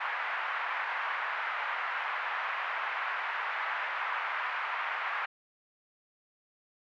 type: band-pass noise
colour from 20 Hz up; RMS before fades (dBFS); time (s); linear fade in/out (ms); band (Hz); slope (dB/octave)
pink; -34; 0-5.26; 10; 910 to 2200; 24
effects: none